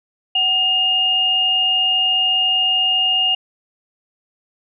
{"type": "tone pair together", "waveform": "sine", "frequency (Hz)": [751, 2835], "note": ["F#5", "F7"], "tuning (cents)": [26, 25], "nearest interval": "octave + major seventh", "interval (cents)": 2299, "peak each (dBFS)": [-26, -14], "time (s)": [0.35, 3.35], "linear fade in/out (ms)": 5, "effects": []}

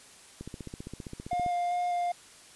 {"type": "click train", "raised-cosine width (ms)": 3, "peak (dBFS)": -26, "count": 17, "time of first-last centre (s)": [0.41, 1.463], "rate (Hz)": 15.2}
{"type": "tone with vibrato", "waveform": "triangle", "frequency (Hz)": 707, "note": "F5", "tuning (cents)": 21, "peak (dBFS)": -25, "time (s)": [1.31, 2.12], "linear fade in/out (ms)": 5, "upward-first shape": "square", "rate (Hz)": 2.5, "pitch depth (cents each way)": 9}
{"effects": ["white hiss -53 dBFS RMS until 2.55 s", "resampled to 24000 Hz"]}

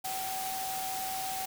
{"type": "tone in noise", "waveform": "sine", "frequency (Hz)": 762, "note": "G5", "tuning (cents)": -49, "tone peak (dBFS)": -35, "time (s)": [0.04, 1.46], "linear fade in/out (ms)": 10, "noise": "white", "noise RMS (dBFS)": -38, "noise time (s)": [0.04, 1.46], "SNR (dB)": 0, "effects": []}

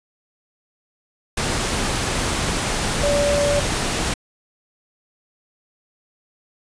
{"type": "tone in noise", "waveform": "sine", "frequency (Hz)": 577, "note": "D5", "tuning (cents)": -31, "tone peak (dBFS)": -17, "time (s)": [3.03, 3.6], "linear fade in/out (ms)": 5, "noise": "pink", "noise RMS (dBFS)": -22, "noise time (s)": [1.37, 4.14], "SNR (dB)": 2, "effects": ["resampled to 22050 Hz"]}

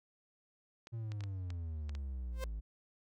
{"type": "clicks", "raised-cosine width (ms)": 0.2, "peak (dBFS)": -32, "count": 7, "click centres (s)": [0.871, 1.119, 1.207, 1.238, 1.504, 1.894, 1.951]}
{"type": "exponential sweep", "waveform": "triangle", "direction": "down", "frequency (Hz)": [117, 51.91], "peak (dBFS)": -36, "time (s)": [0.92, 2.61], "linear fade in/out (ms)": 20}
{"type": "tone with exponential growth", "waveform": "sawtooth", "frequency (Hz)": 523.3, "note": "C5", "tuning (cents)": 0, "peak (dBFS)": -33, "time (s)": [2.32, 2.44], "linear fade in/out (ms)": 1, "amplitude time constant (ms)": 24}
{"effects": []}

